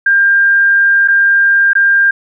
sine tone with dropouts, 1598 Hz, G6, 33 cents sharp, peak -6 dBFS, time 0.06-2.11 s, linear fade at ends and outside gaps 5 ms, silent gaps 1.077-1.083 / 1.733-1.752 s, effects none

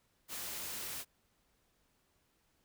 white noise, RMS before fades -42 dBFS, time 0.28-1.05 s, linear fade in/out 50 ms, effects pink hiss -75 dBFS RMS until 2.64 s

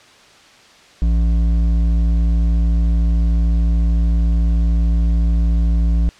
sine tone with hard clipping, 56.8 Hz, A#1, 44 cents flat, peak -14 dBFS, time 1.02-6.09 s, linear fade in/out 0 ms, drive 8 dB, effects white hiss -46 dBFS RMS until 6.19 s + low-pass 5000 Hz 12 dB/octave

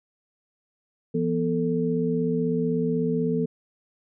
sine tone cluster, 168 / 244.1 / 442.7 Hz, E3 / B3 / A4, +33 / -20 / +11 cents, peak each -26 dBFS, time 1.14-3.46 s, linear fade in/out 10 ms, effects none

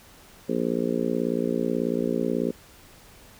harmonic tone, 58.27 Hz, A#1, in tune, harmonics 3 / 4 / 5 / 6 / 7 / 8 / 9, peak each -32 / -28 / -30 / -33 / -29 / -32 / -33 dBFS, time 0.48-2.52 s, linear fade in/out 20 ms, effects pink hiss -51 dBFS RMS until 3.39 s

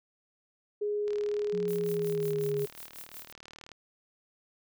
sine tone with pitch glide, 415.3 to 412.7 Hz, G#4 to G#4, 0 to -11 cents, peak -28 dBFS, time 0.81-2.66 s, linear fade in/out 10 ms, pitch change -11 cents, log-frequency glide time 1.8-2.33 s
click train, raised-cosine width 0.2 ms, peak -29 dBFS, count 102, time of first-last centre 1.08-3.717 s, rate 38.3 Hz
sine exponential sweep, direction down, 181.3 to 145.7 Hz, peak -35 dBFS, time 1.52-2.66 s, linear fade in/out 20 ms
violet noise with tremolo, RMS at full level -44 dBFS, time 1.68-3.32 s, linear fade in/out 0 ms, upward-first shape sine, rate 5.5 Hz, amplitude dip 85%
effects none

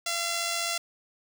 5% pulse tone with amplitude modulation, 682 Hz, F5, 41 cents flat, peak -15 dBFS, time 0.06-0.78 s, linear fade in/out 5 ms, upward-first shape sine, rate 95.6 Hz, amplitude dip 30%, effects none

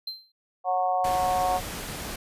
triangle tone with exponential decay, 4119 Hz, C8, 28 cents flat, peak -27 dBFS, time 0.07-0.32 s, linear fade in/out 5 ms, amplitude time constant 54 ms
harmonic tone, 183.4 Hz, F#3, 15 cents flat, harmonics 3 / 4 / 5 / 6, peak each -31 / -23 / -33 / -33 dBFS, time 0.64-1.61 s, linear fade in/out 50 ms
pink noise, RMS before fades -35 dBFS, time 1.04-2.16 s, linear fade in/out 5 ms
effects resampled to 32000 Hz

